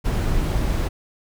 brown noise, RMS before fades -21 dBFS, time 0.04-0.89 s, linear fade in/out 20 ms, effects none

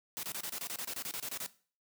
white noise bursts, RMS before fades -39 dBFS, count 15, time 0.17-1.463 s, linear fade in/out 0 ms, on 61 ms, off 27 ms, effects noise-tail reverb RT60 0.4 s tail -17 dB re dry + high-pass 100 Hz 12 dB/octave

